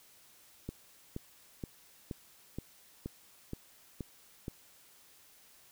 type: click train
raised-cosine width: 3 ms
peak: -25 dBFS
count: 9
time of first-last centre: 0.69-4.481 s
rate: 2.11 Hz
effects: white hiss -61 dBFS RMS until 5.71 s